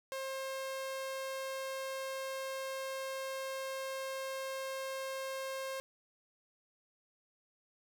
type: tone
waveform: sawtooth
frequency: 533 Hz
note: C5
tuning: 32 cents sharp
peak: -34 dBFS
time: 0.12-5.8 s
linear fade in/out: 0 ms
effects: none